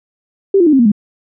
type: tone with pitch steps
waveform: sine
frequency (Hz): 392 / 345.2 / 304 / 267.7 / 235.8 / 207.7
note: G4 / F4 / D#4 / C4 / A#3 / G#3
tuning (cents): 0 / -20 / -40 / +40 / +20 / 0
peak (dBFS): -6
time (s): 0.54-0.918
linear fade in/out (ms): 5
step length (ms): 63
effects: none